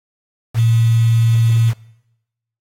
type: tone with quantisation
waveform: sine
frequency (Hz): 114.8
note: A#2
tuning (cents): -26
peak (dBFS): -10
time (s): 0.54-1.74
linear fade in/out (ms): 50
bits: 5
effects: noise-tail reverb RT60 0.9 s tail -22 dB re dry + AAC 48 kbps